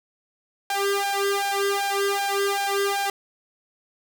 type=tone with flanger; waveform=sawtooth; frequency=398.6 Hz; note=G4; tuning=29 cents sharp; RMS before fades=-24 dBFS; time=0.7-3.1 s; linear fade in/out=2 ms; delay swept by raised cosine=1.2 to 1.91 ms; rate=2.6 Hz; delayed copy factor=+1; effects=none